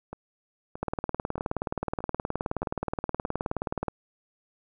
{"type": "two click trains", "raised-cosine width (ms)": 1, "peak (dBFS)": [-23, -14], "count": [6, 59], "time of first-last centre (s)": [[0.13, 3.255], [0.83, 3.883]], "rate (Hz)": [1.6, 19], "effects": []}